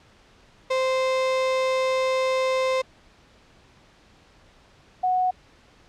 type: tone pair in turn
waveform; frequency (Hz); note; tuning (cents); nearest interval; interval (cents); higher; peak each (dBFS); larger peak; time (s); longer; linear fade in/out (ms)
35% pulse / sine; 521 / 736.8; C5 / F#5; -7 / -7; tritone; 600; second; -19; neither; 0.7-2.82 / 5.03-5.31; first; 10
effects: pink hiss -55 dBFS RMS until 5.88 s + low-pass 5000 Hz 12 dB/octave

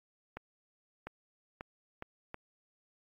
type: accelerating click train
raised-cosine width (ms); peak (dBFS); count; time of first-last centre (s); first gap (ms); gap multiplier
0.5; -26; 5; 0.37-2.344; 700; 0.77
effects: AAC 64 kbps

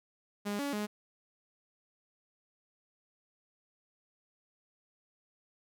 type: tone with pitch steps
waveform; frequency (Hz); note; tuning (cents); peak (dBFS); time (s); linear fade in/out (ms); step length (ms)
sawtooth; 204.8 / 283.5 / 209; G#3 / C#4 / G#3; -24 / +39 / +11; -29; 0.45-0.87; 20; 140
effects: none

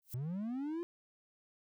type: noise with exponential growth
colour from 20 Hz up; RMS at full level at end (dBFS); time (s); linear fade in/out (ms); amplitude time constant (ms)
violet; -43; 0.02-0.14; 1; 25
type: linear sweep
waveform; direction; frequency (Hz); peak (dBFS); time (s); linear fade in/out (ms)
triangle; up; 116.2 to 351; -34; 0.14-0.83; 0
effects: none

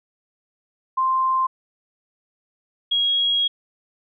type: tone pair in turn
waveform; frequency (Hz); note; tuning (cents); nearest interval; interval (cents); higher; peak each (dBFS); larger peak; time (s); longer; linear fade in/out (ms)
sine; 1046.5 / 3299; C6 / G#7; 0 / -12; octave + minor sixth; 1988; second; -17; neither; 0.97-1.47 / 2.91-3.48; second; 10
effects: none

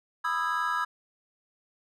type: chord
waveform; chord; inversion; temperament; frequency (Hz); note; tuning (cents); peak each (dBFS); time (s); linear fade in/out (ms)
triangle; E major seventh; second; just; 988.9 / 1236.1 / 1318.5 / 1648.1; B5 / D#6 / E6 / G#6; +2 / -12 / 0 / -14; -30; 0.24-0.85; 10
effects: none

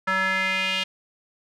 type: tone with band-pass filter sweep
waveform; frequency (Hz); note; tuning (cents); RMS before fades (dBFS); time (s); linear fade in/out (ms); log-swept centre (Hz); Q
square; 189.2; F#3; +39; -24; 0.07-0.84; 10; 1500 to 3000; 3.6
effects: none

